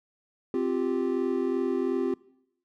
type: chord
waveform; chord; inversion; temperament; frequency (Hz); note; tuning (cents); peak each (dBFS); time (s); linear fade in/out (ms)
triangle; C suspended fourth; none; equal; 261.6 / 349.2 / 392; C4 / F4 / G4; 0 / 0 / 0; -27; 0.54-2.14; 2
effects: noise-tail reverb RT60 0.8 s tail -22 dB re dry